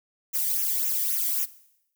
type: noise with flanger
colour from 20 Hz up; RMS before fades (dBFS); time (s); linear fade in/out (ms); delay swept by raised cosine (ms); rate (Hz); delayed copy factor
violet; -26; 0.33-1.46; 20; 0.22 to 0.78; 3.7; -0.8
effects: noise-tail reverb RT60 0.8 s tail -18 dB re dry